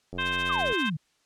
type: click train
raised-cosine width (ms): 2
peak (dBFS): -25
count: 54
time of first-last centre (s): 0.13-0.724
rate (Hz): 89.2
type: harmonic tone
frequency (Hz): 523.3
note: C5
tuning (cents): 0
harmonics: 2 / 3 / 4 / 5 / 6 / 7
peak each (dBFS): -33 / -30 / -40 / -32 / -34 / -38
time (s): 0.18-0.9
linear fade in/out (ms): 10
type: noise with tremolo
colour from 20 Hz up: white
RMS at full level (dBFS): -40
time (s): 0.19-0.91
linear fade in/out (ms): 50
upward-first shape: sine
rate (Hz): 15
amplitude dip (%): 90
type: exponential sweep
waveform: sine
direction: down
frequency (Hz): 1300 to 140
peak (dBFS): -27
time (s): 0.49-0.97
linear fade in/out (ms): 10
effects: white hiss -68 dBFS RMS until 1.25 s + low-pass 7000 Hz 12 dB/octave